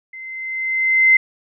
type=tone with level ramp; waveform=sine; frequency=2069 Hz; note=C7; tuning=20 cents flat; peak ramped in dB=-32 to -7 dBFS; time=0.13-1.17 s; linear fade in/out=5 ms; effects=none